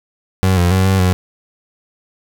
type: tone with pitch steps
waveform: 30% pulse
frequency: 94 / 87.8 / 94.2 / 95.7 / 91.6 Hz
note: F#2 / F2 / F#2 / G2 / F#2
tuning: +28 / +10 / +32 / -41 / -17 cents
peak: -8 dBFS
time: 0.43-1.13 s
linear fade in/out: 0 ms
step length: 140 ms
effects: none